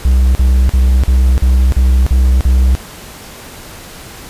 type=tone bursts; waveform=triangle; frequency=63.9 Hz; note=C2; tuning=40 cents flat; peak=-4 dBFS; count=8; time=0.05-2.751 s; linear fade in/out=0 ms; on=300 ms; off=43 ms; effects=pink hiss -32 dBFS RMS until 4.29 s + resampled to 32000 Hz